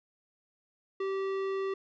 sine tone with tanh clipping, 387.5 Hz, G4, 20 cents flat, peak -32 dBFS, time 1-1.74 s, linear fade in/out 5 ms, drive 15 dB, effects none

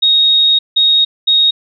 sine tone bursts at uneven times, 3748 Hz, A#7, 9 cents sharp, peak -7 dBFS, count 3, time 0.02-0.59 / 0.76-1.05 / 1.27-1.51 s, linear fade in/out 10 ms, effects none

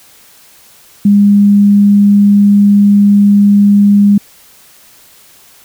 sine tone, 203 Hz, G#3, 39 cents flat, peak -3 dBFS, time 1.05-4.18 s, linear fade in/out 5 ms, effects white hiss -42 dBFS RMS until 5.64 s

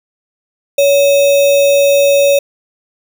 sine tone with sample-and-hold, 563 Hz, C#5, 27 cents sharp, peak -6 dBFS, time 0.78-2.39 s, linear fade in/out 5 ms, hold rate 3150 Hz, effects none

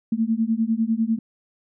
sine beating tone pair, 220 / 230 Hz, A3 / A#3, 0 / -23 cents, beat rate 10 Hz, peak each -22 / -22 dBFS, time 0.12-1.19 s, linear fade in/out 5 ms, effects none

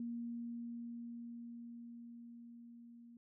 sine tone with level ramp, 235.6 Hz, A#3, 19 cents sharp, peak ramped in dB -39 to -55 dBFS, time 0-3.17 s, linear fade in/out 2 ms, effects none

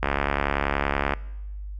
click train, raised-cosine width 0.5 ms, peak -7 dBFS, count 79, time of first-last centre 0.03-1.136 s, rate 70.5 Hz, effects noise-tail reverb RT60 1.0 s tail -22 dB re dry + added 50 Hz sine -32 dBFS peak until 1.79 s

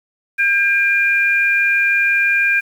sine tone pair together, 1604 / 2401 Hz, G6 / D7, +39 / +38 cents, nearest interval perfect fifth, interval 699 cents, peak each -15 dBFS, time 0.38-2.61 s, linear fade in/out 20 ms, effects 7-bit

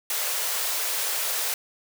white high-pass noise, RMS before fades -27 dBFS, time 0.1-1.54 s, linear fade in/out 2 ms, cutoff 420 Hz, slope 48 dB/octave, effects none

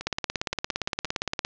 two click trains, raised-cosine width 0.2 ms, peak -17 / -9 dBFS, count 7 / 25, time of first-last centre 0.01-1.053 / 0.07-1.449 s, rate 5.75 / 17.4 Hz, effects resampled to 16000 Hz + 7-bit

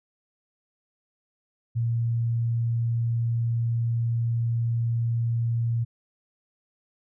sine tone, 116.54 Hz, A#2, in tune, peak -22 dBFS, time 1.75-5.85 s, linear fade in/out 20 ms, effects none

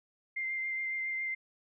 sine tone with vibrato, 2093 Hz, C7, in tune, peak -32 dBFS, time 0.36-1.35 s, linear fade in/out 10 ms, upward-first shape triangle, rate 7.2 Hz, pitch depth 18 cents each way, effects none

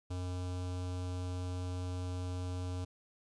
square tone with notch filter, 90.5 Hz, F#2, 38 cents flat, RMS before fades -38 dBFS, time 0.1-2.85 s, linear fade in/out 10 ms, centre 1900 Hz, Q 1.4, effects resampled to 22050 Hz + 12-bit

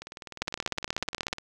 two click trains, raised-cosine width 0.2 ms, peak -22 / -10 dBFS, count 28 / 16, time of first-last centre 0.02-1.384 / 0.42-1.329 s, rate 19.8 / 16.5 Hz, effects none

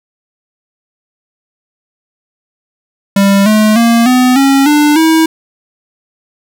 square tone with pitch steps, 197.9 / 214.6 / 232.6 / 252.2 / 273.5 / 296.5 / 321.5 Hz, G3 / A3 / A#3 / B3 / C#4 / D4 / E4, +17 / -43 / -4 / +36 / -23 / +17 / -43 cents, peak -6 dBFS, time 3.16-5.26 s, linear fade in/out 5 ms, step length 300 ms, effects none

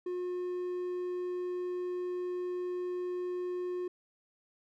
triangle tone, 359.5 Hz, F#4, 50 cents flat, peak -31 dBFS, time 0.06-3.88 s, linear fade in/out 5 ms, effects none

